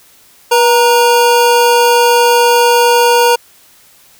square tone pair together, 483.1 / 932.3 Hz, B4 / A#5, -38 / 0 cents, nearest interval major seventh, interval 1138 cents, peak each -10 dBFS, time 0.51-3.36 s, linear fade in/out 10 ms, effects white hiss -45 dBFS RMS until 4.19 s

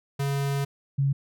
square / sine tone pair in turn, 139.6 / 138.32 Hz, C#3 / C#3, +13 / -3 cents, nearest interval unison, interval 16 cents, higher first, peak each -25 / -20 dBFS, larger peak second, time 0.19-0.65 / 0.98-1.13 s, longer first, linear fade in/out 10 ms, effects none

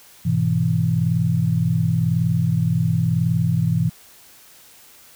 sine chord, E major, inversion first, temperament equal with one note detuned, 103.83 / 125.7 / 164.81 Hz, G#2 / B2 / E3, 0 / +31 / 0 cents, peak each -23 / -21 / -19 dBFS, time 0.25-3.9 s, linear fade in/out 10 ms, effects white hiss -48 dBFS RMS until 5.15 s

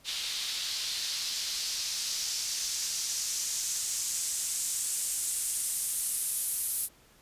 white noise with band-pass filter sweep, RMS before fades -33 dBFS, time 0.04-6.89 s, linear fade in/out 50 ms, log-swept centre 3700 to 11000 Hz, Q 2, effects pink hiss -60 dBFS RMS until 7.21 s + resampled to 32000 Hz

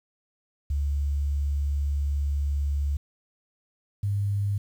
sine tone pair in turn, 71.3 / 100.83 Hz, C#2 / G2, +49 / +49 cents, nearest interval tritone, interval 600 cents, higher second, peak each -23 dBFS, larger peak neither, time 0.7-2.97 / 4.03-4.58 s, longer first, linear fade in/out 5 ms, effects 9-bit

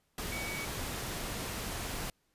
sine tone in noise, 2255 Hz, C#7, 29 cents sharp, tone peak -39 dBFS, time 0.32-0.65 s, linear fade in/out 2 ms, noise pink, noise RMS -38 dBFS, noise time 0.18-2.1 s, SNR -4 dB, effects pink hiss -75 dBFS RMS until 2.34 s + resampled to 32000 Hz

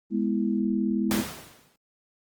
sine chord, E major, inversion first, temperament equal, 207.7 / 246.9 / 329.6 Hz, G#3 / B3 / E4, 0 / 0 / 0 cents, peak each -25 / -28 / -29 dBFS, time 0.1-1.24 s, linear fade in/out 50 ms
pink noise with exponential decay, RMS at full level -26 dBFS, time 1.11-1.76 s, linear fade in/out 1 ms, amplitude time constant 140 ms
effects high-pass 100 Hz 12 dB/octave + Opus 24 kbps

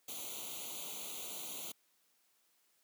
white noise with comb filter, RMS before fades -44 dBFS, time 0.08-1.72 s, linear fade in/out 5 ms, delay 0.29 ms, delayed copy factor +1, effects white hiss -74 dBFS RMS until 2.83 s + high-pass 200 Hz 12 dB/octave

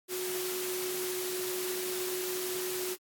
sine tone in noise, 366.7 Hz, F#4, 15 cents flat, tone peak -34 dBFS, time 0.08-2.97 s, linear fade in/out 50 ms, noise white, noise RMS -37 dBFS, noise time 0.08-2.97 s, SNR 0 dB, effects high-pass 150 Hz 12 dB/octave + AAC 64 kbps

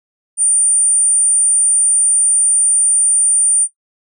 sine tone, 9070 Hz, C#9, 39 cents sharp, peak -9 dBFS, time 0.37-3.68 s, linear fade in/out 50 ms, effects noise-tail reverb RT60 0.1 s tail -19 dB re dry

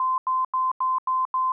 sine tone bursts, 1034 Hz, C6, 21 cents flat, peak -20 dBFS, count 6, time 0-1.52 s, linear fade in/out 2 ms, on 180 ms, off 88 ms, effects none

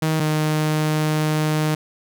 sawtooth tone pair in turn, 157.7 / 154.1 Hz, D#3 / D#3, +24 / -16 cents, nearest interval unison, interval 40 cents, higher first, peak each -14 dBFS, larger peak neither, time 0.02-0.2 / 0.2-1.75 s, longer second, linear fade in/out 5 ms, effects none

